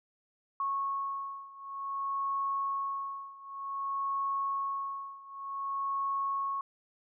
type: beating tone pair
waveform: sine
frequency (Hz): 1100 / 1100.54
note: C#6 / C#6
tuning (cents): -14 / -13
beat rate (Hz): 0.54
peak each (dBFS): -34 / -36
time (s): 0.6-6.61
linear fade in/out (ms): 2
effects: none